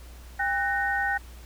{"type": "tone cluster", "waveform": "sine", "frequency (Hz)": [799, 1499, 1850], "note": ["G5", "F#6", "A#6"], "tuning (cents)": [33, 22, -14], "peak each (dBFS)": -28, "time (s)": [0.39, 1.18], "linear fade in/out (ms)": 10, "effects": ["added 60 Hz sine -43 dBFS peak until 1.45 s", "pink hiss -52 dBFS RMS until 1.45 s"]}